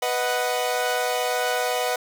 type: chord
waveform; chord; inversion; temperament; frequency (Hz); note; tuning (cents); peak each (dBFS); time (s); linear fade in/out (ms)
sawtooth; B major; none; equal; 493.9 / 622.3 / 740; B4 / D#5 / F#5; 0 / 0 / 0; -22 / -25 / -22; 0.02-1.96; 5
effects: 8-bit